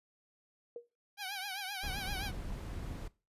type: tone with exponential decay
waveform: sine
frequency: 473.3 Hz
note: A#4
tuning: 26 cents sharp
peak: -37 dBFS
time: 0.76-0.87 s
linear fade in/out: 2 ms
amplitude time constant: 23 ms
type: tone with vibrato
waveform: 10% pulse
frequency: 783 Hz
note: G5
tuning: 2 cents flat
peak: -30 dBFS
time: 1.17-2.32 s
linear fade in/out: 50 ms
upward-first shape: triangle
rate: 7.7 Hz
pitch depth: 120 cents each way
type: noise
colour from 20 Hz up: brown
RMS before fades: -41 dBFS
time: 1.83-3.08 s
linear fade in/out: 5 ms
effects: noise-tail reverb RT60 0.3 s tail -20 dB re dry + resampled to 32000 Hz